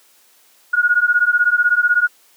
sine beating tone pair, 1437 / 1453 Hz, F6 / F#6, +49 / -32 cents, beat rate 16 Hz, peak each -15 dBFS, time 0.73-2.08 s, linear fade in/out 10 ms, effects white hiss -53 dBFS RMS until 2.36 s + high-pass 300 Hz 12 dB/octave

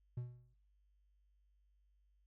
triangle tone with exponential decay, 122.5 Hz, B2, 14 cents flat, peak -35 dBFS, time 0.17-0.54 s, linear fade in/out 5 ms, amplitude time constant 79 ms, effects noise-tail reverb RT60 0.5 s tail -22 dB re dry + added 50 Hz sine -70 dBFS peak until 2.26 s

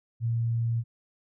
sine tone, 116 Hz, A#2, 8 cents flat, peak -24 dBFS, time 0.2-0.84 s, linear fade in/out 50 ms, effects none

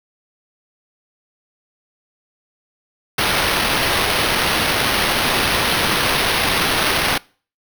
violet noise with sample-and-hold, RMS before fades -18 dBFS, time 3.18-7.18 s, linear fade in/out 5 ms, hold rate 7350 Hz, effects noise-tail reverb RT60 0.4 s tail -24 dB re dry

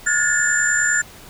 sine tone cluster, 1439 / 1699 / 1769 / 7200 Hz, F#6 / G#6 / A6 / A8, -49 / +39 / +9 / +39 cents, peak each -21 dBFS, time 0.06-1.02 s, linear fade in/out 10 ms, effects pink hiss -42 dBFS RMS until 1.29 s

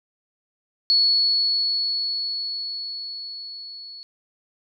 sine tone with level ramp, 4393 Hz, C#8, 16 cents flat, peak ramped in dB -14 to -37 dBFS, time 0.9-4.03 s, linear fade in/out 0 ms, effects none

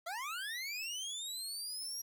25% pulse linear sweep, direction up, 637 to 5730 Hz, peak -35 dBFS, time 0.06-2.02 s, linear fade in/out 10 ms, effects 11-bit

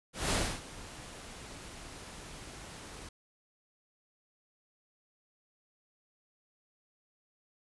pink noise with ADSR envelope, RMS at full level -29 dBFS, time 0.13-3.09 s, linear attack 190 ms, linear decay 280 ms, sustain -18 dB, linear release 4 ms, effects resampled to 24000 Hz

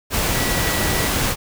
sine tone in noise, 1945 Hz, B6, 27 cents flat, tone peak -28 dBFS, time 0.31-1.11 s, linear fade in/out 50 ms, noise pink, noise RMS -20 dBFS, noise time 0.1-1.36 s, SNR -11 dB, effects none

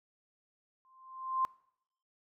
sine tone with exponential growth, 1046.5 Hz, C6, in tune, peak -25 dBFS, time 0.85-1.45 s, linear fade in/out 0 ms, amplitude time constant 130 ms, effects noise-tail reverb RT60 0.7 s tail -24 dB re dry + AAC 48 kbps

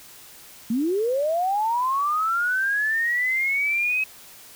sine linear sweep, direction up, 213.5 to 2560 Hz, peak -20 dBFS, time 0.7-4.04 s, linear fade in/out 5 ms, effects white hiss -46 dBFS RMS until 4.55 s

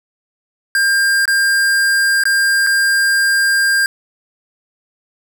square tone with dropouts, 1600 Hz, G6, 35 cents sharp, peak -12 dBFS, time 0.75-3.86 s, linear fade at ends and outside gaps 1 ms, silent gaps 1.255-1.278 / 2.237-2.254 / 2.666-2.67 s, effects 8-bit

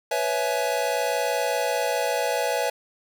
square chord, C# minor seventh, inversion third, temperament equal with one note detuned, 493.9 / 554.4 / 659.3 / 845.6 Hz, B4 / C#5 / E5 / G#5, 0 / 0 / 0 / +31 cents, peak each -29 dBFS, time 0.11-2.7 s, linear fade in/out 5 ms, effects none

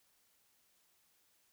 silence, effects white hiss -73 dBFS RMS until 1.52 s

